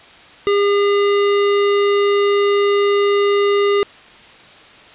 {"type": "tone", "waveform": "square", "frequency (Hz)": 404.8, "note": "G#4", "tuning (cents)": -44, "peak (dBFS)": -13, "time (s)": [0.47, 3.83], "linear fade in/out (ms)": 0, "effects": ["white hiss -42 dBFS RMS until 4.94 s", "resampled to 8000 Hz"]}